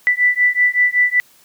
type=beating tone pair; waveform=sine; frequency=1975.5 / 1980.8 Hz; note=B6 / B6; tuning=0 / +5 cents; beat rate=5.3 Hz; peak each=-15 dBFS; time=0.07-1.2 s; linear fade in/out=0 ms; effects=white hiss -51 dBFS RMS until 1.44 s + high-pass 100 Hz 12 dB/octave